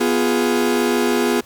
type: chord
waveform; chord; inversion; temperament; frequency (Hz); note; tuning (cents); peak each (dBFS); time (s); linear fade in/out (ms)
40% pulse; F diminished; second; equal; 246.9 / 349.2 / 415.3; Cb4 / F4 / Ab4; 0 / 0 / 0; -19 / -20 / -19; 0-1.41; 10
effects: pink hiss -47 dBFS RMS until 1.45 s

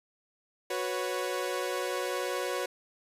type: chord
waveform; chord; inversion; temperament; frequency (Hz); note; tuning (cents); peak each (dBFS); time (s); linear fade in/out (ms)
sawtooth; F# suspended fourth; none; equal with one note detuned; 367.9 / 493.9 / 554.4; F#4 / B4 / C#5; -10 / 0 / 0; -31; 0.7-2.66; 5
effects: resampled to 32000 Hz

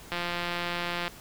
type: click train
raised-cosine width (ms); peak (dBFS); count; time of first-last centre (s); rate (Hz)
0.3; -15; 168; 0.12-1.08; 174
effects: pink hiss -48 dBFS RMS until 1.2 s

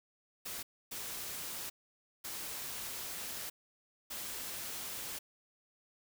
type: noise bursts at uneven times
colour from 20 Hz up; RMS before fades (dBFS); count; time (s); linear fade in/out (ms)
white; -42; 4; 0.45-0.63 / 0.91-1.7 / 2.24-3.5 / 4.1-5.19; 10
effects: none

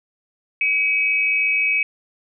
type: tone pair together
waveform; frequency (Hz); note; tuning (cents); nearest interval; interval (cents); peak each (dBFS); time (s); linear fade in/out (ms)
sine; 2277 / 2554; C#7 / D#7; +46 / +45; major second; 199; -19; 0.61-1.83; 2
effects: none

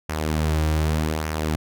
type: tone with flanger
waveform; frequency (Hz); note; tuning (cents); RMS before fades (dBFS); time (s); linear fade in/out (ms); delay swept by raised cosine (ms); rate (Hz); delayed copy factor
sawtooth; 77.78; D#2; 0; -23; 0.09-1.56; 5; 0.24 to 4.74; 0.84; -0.5
effects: none

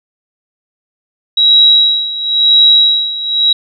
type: tone with tremolo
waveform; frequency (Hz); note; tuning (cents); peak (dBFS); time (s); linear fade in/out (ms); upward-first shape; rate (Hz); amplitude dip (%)
sine; 3863; B7; -39; -3; 1.37-3.53; 5; sine; 0.97; 80
effects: none

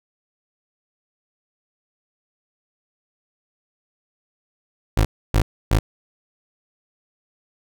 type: tone bursts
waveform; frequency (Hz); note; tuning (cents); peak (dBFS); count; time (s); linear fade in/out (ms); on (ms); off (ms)
25% pulse; 53.1; G#1; +39; -10; 3; 4.97-5.79; 5; 80; 290
effects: none

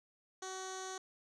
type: tone with low-pass filter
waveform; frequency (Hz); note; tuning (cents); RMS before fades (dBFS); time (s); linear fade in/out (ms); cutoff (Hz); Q
15% pulse; 376.6; F#4; +31; -44; 0.42-0.98; 5; 6700; 3.9
effects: none

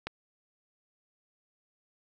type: click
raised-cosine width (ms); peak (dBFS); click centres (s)
0.3; -18; 0.07
effects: none

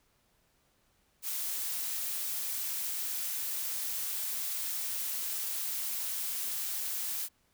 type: noise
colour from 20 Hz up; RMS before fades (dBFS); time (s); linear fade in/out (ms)
blue; -35; 1.22-7.29; 50
effects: pink hiss -71 dBFS RMS until 7.53 s

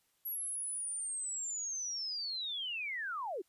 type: linear sweep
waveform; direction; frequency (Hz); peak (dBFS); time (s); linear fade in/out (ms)
sine; down; 11630 to 323.6; -36; 0.25-3.42; 10
effects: white hiss -75 dBFS RMS until 3.48 s + resampled to 32000 Hz

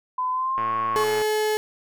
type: tone with pitch glide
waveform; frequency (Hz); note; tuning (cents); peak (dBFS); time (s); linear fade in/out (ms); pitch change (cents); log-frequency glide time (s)
sine; 1013 to 1098.3; B5 to C#6; +44 to -16; -22; 0.18-1.04; 5; +140; 0.31-0.73
type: click train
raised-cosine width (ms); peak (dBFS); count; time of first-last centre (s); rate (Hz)
0.5; -18; 73; 0.58-1.217; 113
type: tone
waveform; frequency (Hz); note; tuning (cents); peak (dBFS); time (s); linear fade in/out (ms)
35% pulse; 428.5; A4; -46; -19; 0.96-1.57; 0
effects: none

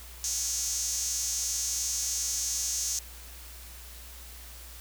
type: tone with high-pass filter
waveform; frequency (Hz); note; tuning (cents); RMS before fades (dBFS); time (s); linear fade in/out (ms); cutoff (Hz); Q
sawtooth; 277.2; C#4; 0; -31; 0.24-2.99; 2; 6300; 4.9
effects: added 60 Hz sine -46 dBFS peak until 4.8 s + white hiss -48 dBFS RMS until 4.8 s

